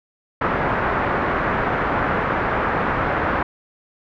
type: low-pass noise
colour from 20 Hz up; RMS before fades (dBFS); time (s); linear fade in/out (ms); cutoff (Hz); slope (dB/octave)
white; -21; 0.41-3.43; 5; 1600; 24
effects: none